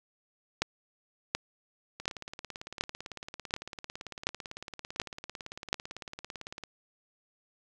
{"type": "two click trains", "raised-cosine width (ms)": 0.2, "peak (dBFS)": [-23, -9], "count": [84, 8], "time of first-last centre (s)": [[2, 6.637], [0.62, 5.729]], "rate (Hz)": [17.9, 1.37], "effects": []}